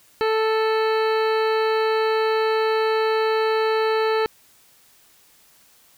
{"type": "harmonic tone with a mistuned harmonic", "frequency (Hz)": 440, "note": "A4", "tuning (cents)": 0, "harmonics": [1, 2, 3, 4, 5, 6, 7, 9, 10], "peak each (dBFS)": [-19, -26, -28, -31, -36, -36, -39, -37, -39], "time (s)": [0.21, 4.26], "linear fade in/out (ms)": 0, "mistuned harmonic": 6, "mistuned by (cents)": -16, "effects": ["white hiss -55 dBFS RMS until 5.97 s"]}